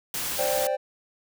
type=noise; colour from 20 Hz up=white; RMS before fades=-30 dBFS; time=0.14-0.67 s; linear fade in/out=2 ms
type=chord; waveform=triangle; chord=C suspended second; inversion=none; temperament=just; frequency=523.3 / 588.7 / 784.9 Hz; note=C5 / D5 / G5; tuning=0 / +4 / +2 cents; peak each=-25 / -25 / -29 dBFS; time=0.38-0.77 s; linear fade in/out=20 ms
effects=none